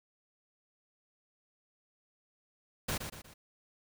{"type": "noise with echo", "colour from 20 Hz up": "pink", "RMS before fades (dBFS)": -34, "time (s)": [2.88, 2.98], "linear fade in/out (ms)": 10, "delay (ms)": 120, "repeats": 3, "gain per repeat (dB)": -7, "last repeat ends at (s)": 3.34, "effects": []}